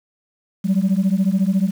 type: beating tone pair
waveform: sine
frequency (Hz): 185 / 199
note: F#3 / G3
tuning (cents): 0 / +26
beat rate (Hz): 14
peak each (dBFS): -16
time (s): 0.64-1.71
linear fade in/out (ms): 20
effects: tanh soft clip ceiling -11 dBFS + 7-bit